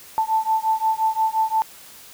sine beating tone pair, 880 / 885.7 Hz, A5 / A5, 0 / +11 cents, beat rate 5.7 Hz, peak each -21 dBFS, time 0.18-1.62 s, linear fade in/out 0 ms, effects white hiss -44 dBFS RMS until 2.13 s

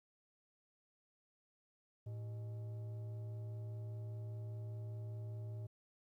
sine tone with frequency modulation, 110 Hz, A2, in tune, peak -40 dBFS, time 2.06-5.67 s, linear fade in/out 10 ms, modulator 505 Hz, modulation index 0.25, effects tanh soft clip ceiling -41 dBFS + 13-bit

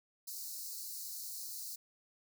white high-pass noise, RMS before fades -44 dBFS, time 0.27-1.76 s, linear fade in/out 10 ms, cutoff 4100 Hz, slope 96 dB/octave, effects none

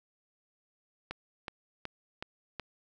click train, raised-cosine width 0.3 ms, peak -21 dBFS, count 5, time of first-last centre 1.11-2.597 s, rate 2.69 Hz, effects none

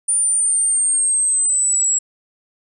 sine linear sweep, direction down, 9300 to 7660 Hz, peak -14 dBFS, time 0.08-1.99 s, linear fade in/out 10 ms, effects none

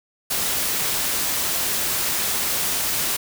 white noise, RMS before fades -23 dBFS, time 0.3-3.17 s, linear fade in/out 10 ms, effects none

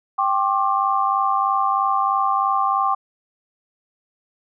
sine chord, G suspended fourth, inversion none, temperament equal with one note detuned, 784 / 1071.6 / 1174.7 Hz, G5 / C6 / D6, 0 / +41 / 0 cents, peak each -21 dBFS, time 0.18-2.95 s, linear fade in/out 10 ms, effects none

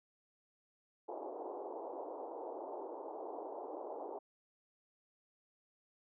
pink band-pass noise, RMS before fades -45 dBFS, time 1.08-4.19 s, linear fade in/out 10 ms, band 330 to 930 Hz, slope 48 dB/octave, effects none

